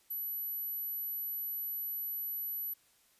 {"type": "tone", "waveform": "sine", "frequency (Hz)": 11840, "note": "F#9", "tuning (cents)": 0, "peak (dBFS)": -35, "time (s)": [0.1, 2.74], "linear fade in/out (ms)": 10, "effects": ["white hiss -68 dBFS RMS until 3.19 s", "resampled to 32000 Hz"]}